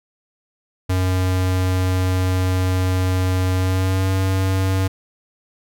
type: tone with pitch glide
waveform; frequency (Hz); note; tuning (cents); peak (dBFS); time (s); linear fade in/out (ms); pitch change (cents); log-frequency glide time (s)
square; 92.5 to 94.94; F#2 to F#2; 0 to +45; -17; 0.89-4.88; 10; +45; 3.54-4.09
effects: none